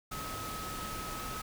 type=tone in noise; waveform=sine; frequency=1280 Hz; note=D#6; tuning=49 cents sharp; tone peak=-41 dBFS; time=0.11-1.42 s; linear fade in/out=10 ms; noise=pink; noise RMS=-41 dBFS; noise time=0.11-1.42 s; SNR=-3 dB; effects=none